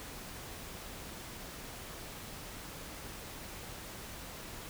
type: silence
effects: pink hiss -46 dBFS RMS until 4.69 s